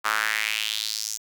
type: tone with high-pass filter sweep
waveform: sawtooth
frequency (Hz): 108.3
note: A2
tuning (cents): -27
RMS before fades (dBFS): -27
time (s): 0.04-1.18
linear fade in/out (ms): 20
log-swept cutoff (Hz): 1200 to 6600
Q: 3.2
effects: none